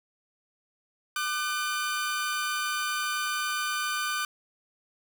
sawtooth tone pair together, 1198.5 / 1510 Hz, D6 / F#6, +35 / +35 cents, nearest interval major third, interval 400 cents, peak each -27 dBFS, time 1.16-4.25 s, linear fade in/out 2 ms, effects none

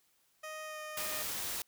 15% pulse tone with pitch glide, 622.3 to 614.8 Hz, D#5 to D#5, 0 to -21 cents, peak -35 dBFS, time 0.43-1.23 s, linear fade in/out 10 ms, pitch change -21 cents, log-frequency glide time 0.64-0.8 s
white noise, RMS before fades -38 dBFS, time 0.97-1.62 s, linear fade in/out 2 ms
effects white hiss -72 dBFS RMS until 1.67 s

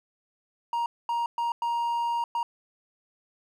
triangle tone bursts at uneven times, 940 Hz, A#5, 14 cents sharp, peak -23 dBFS, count 5, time 0.73-0.86 / 1.09-1.26 / 1.38-1.52 / 1.62-2.24 / 2.35-2.43 s, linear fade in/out 2 ms, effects none

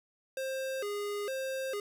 square tone with vibrato, 466.2 Hz, A#4, in tune, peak -34 dBFS, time 0.37-1.8 s, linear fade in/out 2 ms, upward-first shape square, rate 1.1 Hz, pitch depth 220 cents each way, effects none

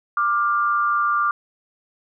sine tone pair together, 1183.1 / 1407 Hz, D6 / F6, +12 / +12 cents, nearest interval minor third, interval 300 cents, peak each -18 / -23 dBFS, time 0.17-1.31 s, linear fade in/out 2 ms, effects none

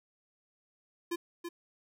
square tone with echo, 343.5 Hz, F4, 29 cents flat, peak -32 dBFS, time 1.11-1.16 s, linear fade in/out 10 ms, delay 330 ms, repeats 1, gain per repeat -6 dB, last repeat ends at 1.49 s, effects none

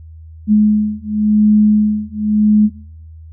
sine beating tone pair, 211.2 / 212.12 Hz, G#3 / G#3, +29 / +37 cents, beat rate 0.92 Hz, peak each -12 dBFS, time 0.47-2.7 s, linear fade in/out 50 ms, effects noise-tail reverb RT60 0.7 s tail -23 dB re dry + added 80 Hz sine -33 dBFS peak until 3.32 s

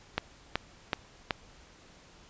click train, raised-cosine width 0.3 ms, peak -11 dBFS, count 4, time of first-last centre 0.18-1.308 s, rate 2.66 Hz, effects pink hiss -56 dBFS RMS until 2.29 s + resampled to 16000 Hz

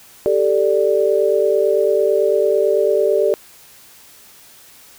sine chord, G suspended second, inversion none, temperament just, 392 / 441 / 588 Hz, G4 / A4 / D5, 0 / +4 / +2 cents, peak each -17 dBFS, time 0.26-3.34 s, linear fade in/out 0 ms, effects white hiss -45 dBFS RMS until 4.98 s

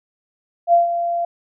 sine tone with ADSR envelope, 688 Hz, F5, 26 cents flat, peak -8 dBFS, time 0.67-1.25 s, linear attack 61 ms, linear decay 140 ms, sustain -10 dB, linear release 4 ms, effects none

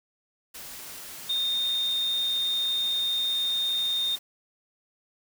sine tone in noise, 3659 Hz, A#7, 33 cents flat, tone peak -24 dBFS, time 1.29-4.16 s, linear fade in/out 10 ms, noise white, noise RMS -41 dBFS, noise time 0.54-4.19 s, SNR +14 dB, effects none

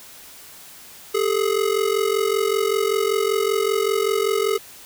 square ring-modulated tone, 420.3 Hz, G#4, 21 cents sharp, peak -16 dBFS, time 1.14-4.58 s, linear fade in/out 10 ms, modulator 22.6 Hz, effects white hiss -43 dBFS RMS until 4.85 s

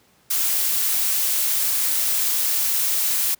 blue noise, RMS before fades -21 dBFS, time 0.3-3.35 s, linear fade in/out 10 ms, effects pink hiss -58 dBFS RMS until 3.39 s + high-pass 100 Hz 12 dB/octave

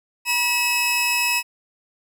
sawtooth tone pair together, 966.8 / 2581 Hz, B5 / E7, -37 / -37 cents, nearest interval octave + perfect fourth, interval 1700 cents, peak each -22 / -16 dBFS, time 0.25-1.43 s, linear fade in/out 50 ms, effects none

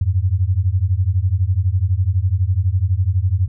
sine beating tone pair, 87.31 / 99.31 Hz, F2 / G2, 0 / +23 cents, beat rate 12 Hz, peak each -17 dBFS, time 0.01-3.48 s, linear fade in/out 5 ms, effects none

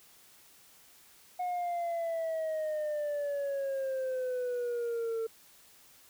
sine exponential sweep, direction down, 726 to 447.5 Hz, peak -28 dBFS, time 1.39-5.27 s, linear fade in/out 10 ms, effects tanh soft clip ceiling -30 dBFS + white hiss -59 dBFS RMS until 6.09 s

